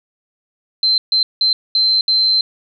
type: tone bursts at uneven times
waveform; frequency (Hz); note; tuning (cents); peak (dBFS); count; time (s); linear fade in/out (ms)
sine; 4102; C8; -35; -11; 5; 0.83-0.98 / 1.12-1.23 / 1.41-1.53 / 1.75-2.01 / 2.08-2.41; 2
effects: none